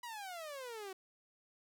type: exponential sweep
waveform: sawtooth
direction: down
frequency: 987.8 to 370 Hz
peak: -40 dBFS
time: 0.03-0.93 s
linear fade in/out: 5 ms
effects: none